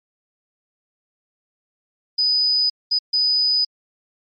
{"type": "tone bursts at uneven times", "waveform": "sine", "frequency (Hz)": 4983, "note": "D#8", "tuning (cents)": 2, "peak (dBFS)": -15, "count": 3, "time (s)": [[2.18, 2.7], [2.91, 2.99], [3.13, 3.65]], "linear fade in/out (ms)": 10, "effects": ["MP3 32 kbps"]}